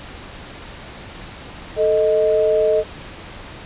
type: tone pair together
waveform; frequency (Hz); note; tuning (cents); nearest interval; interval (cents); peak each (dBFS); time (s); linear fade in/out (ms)
sine; 440 / 622.3; A4 / D#5; 0 / 0; tritone; 600; -16; 1.76-2.84; 50
effects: pink hiss -36 dBFS RMS until 3.65 s + resampled to 8000 Hz